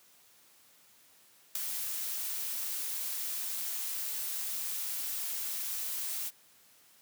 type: noise with ADSR envelope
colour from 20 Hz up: blue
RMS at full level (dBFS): -29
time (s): 1.55-6.31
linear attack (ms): 5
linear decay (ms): 4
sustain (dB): -7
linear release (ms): 36
effects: white hiss -62 dBFS RMS until 7.01 s + high-pass 100 Hz 12 dB/octave